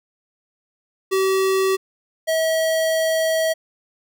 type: tone pair in turn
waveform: square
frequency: 382.7 / 643.6 Hz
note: G4 / E5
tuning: -42 / -42 cents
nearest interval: major sixth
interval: 900 cents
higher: second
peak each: -17 / -18 dBFS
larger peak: first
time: 1.11-1.77 / 2.27-3.54 s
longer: second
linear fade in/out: 20 ms
effects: none